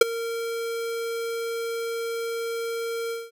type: tone with ADSR envelope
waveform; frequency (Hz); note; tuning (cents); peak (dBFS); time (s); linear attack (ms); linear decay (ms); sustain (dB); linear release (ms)
square; 461.1; A#4; -19; -8; 0.01-3.31; 5; 16; -20; 200
effects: none